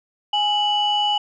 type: tone pair together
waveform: sine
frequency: 830.6 / 2960 Hz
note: G#5 / F#7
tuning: 0 / 0 cents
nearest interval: octave + minor seventh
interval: 2200 cents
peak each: -19 dBFS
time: 0.33-1.18 s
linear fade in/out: 5 ms
effects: tanh soft clip ceiling -11 dBFS